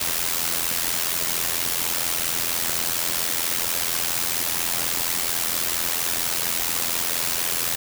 white noise with amplitude modulation, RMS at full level -21 dBFS, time 0-7.76 s, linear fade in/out 10 ms, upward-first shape sine, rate 84.3 Hz, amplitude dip 75%, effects none

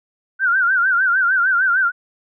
sine tone with vibrato, 1476 Hz, F#6, 5 cents flat, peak -13 dBFS, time 0.39-1.92 s, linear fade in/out 50 ms, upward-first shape sine, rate 6.6 Hz, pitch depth 120 cents each way, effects none

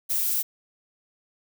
violet noise, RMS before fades -25 dBFS, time 0.09-0.43 s, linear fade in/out 20 ms, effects none

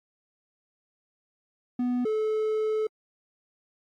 triangle tone pair in turn, 246.9 / 433.4 Hz, B3 / A4, 0 / -26 cents, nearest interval minor seventh, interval 974 cents, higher second, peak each -22 dBFS, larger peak neither, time 1.79-2.05 / 2.05-2.87 s, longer second, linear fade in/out 5 ms, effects AAC 64 kbps

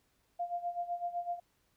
sine tone with tremolo, 698.5 Hz, F5, in tune, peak -31 dBFS, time 0.39-1.4 s, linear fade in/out 10 ms, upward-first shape sine, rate 7.9 Hz, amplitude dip 80%, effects pink hiss -74 dBFS RMS until 1.76 s

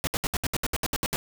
pink noise bursts, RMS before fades -27 dBFS, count 12, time 0.04-1.16 s, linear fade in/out 0 ms, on 31 ms, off 68 ms, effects none

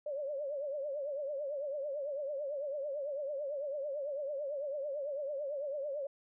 sine tone with vibrato, 570 Hz, C#5, 48 cents sharp, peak -35 dBFS, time 0.06-6.07 s, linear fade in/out 5 ms, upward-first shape triangle, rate 9 Hz, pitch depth 130 cents each way, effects none

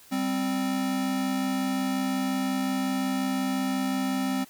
square tone pair together, 196 / 261.6 Hz, G3 / C4, 0 / 0 cents, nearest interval perfect fourth, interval 500 cents, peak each -32 / -27 dBFS, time 0.11-4.45 s, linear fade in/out 20 ms, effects white hiss -53 dBFS RMS until 4.49 s

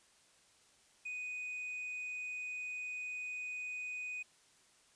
sine tone with tanh clipping, 2489 Hz, D#7, in tune, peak -40 dBFS, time 1.05-4.23 s, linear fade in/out 10 ms, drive 2 dB, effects white hiss -67 dBFS RMS until 4.95 s + resampled to 22050 Hz

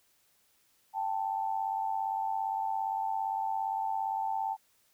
sine tone pair together, 784 / 881.5 Hz, G5 / A5, 0 / +3 cents, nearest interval major second, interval 203 cents, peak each -33 / -32 dBFS, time 0.93-4.57 s, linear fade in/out 50 ms, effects white hiss -69 dBFS RMS until 4.93 s

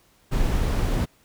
brown noise, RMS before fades -22 dBFS, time 0.31-1.06 s, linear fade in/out 20 ms, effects pink hiss -60 dBFS RMS until 1.24 s

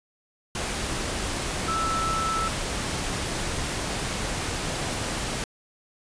sine tone in noise, 1318 Hz, E6, 1 cent flat, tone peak -25 dBFS, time 1.68-2.48 s, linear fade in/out 2 ms, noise pink, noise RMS -29 dBFS, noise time 0.55-5.44 s, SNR +1 dB, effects resampled to 22050 Hz

